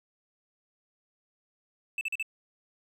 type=tone bursts; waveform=triangle; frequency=2637 Hz; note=E7; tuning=in tune; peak=-27 dBFS; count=4; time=1.98-2.227 s; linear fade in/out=2 ms; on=31 ms; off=41 ms; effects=none